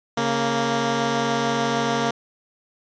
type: tone pair together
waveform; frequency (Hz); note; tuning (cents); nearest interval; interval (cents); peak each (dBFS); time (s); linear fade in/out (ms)
10% pulse; 138.08 / 232.4; C#3 / A#3; -6 / -5; major sixth; 901; -18 / -13; 0.17-2.11; 5
effects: resampled to 16000 Hz